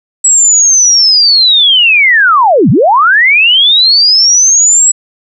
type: linear two-way sweep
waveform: sine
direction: down then up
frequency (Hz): 7820 to 110 to 7820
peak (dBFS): -3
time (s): 0.24-4.92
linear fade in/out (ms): 10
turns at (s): 2.7
effects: none